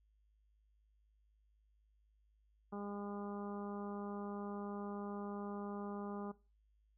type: harmonic tone with a mistuned harmonic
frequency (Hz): 203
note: G#3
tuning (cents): -39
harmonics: 1 / 2 / 3 / 4 / 5 / 6 / 7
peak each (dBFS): -44 / -48 / -54 / -51 / -55 / -54 / -63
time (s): 2.72-6.32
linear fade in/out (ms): 10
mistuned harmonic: 7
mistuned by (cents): +18
effects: noise-tail reverb RT60 0.3 s tail -19 dB re dry + added 52 Hz sine -70 dBFS peak until 6.97 s